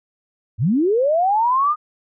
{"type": "linear sweep", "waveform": "sine", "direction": "up", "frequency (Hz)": [89, 1244.5], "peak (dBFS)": -14, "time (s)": [0.58, 1.76], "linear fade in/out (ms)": 50, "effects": []}